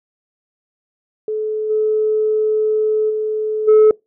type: tone with level steps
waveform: sine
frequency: 431.1 Hz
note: A4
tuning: 35 cents flat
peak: -18 / -13 / -17 / -4 dBFS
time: 1.28-3.91 s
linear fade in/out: 2 ms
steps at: 1.69 / 3.09 / 3.67 s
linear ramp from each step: 20 ms
effects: noise-tail reverb RT60 0.2 s tail -25 dB re dry + tanh soft clip ceiling -5 dBFS